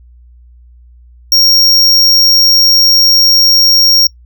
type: tone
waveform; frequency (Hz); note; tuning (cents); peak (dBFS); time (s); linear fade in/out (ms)
square; 5570; F8; -5; -5; 1.32-4.07; 2
effects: noise-tail reverb RT60 0.1 s tail -26 dB re dry + added 60 Hz sine -37 dBFS peak until 4.25 s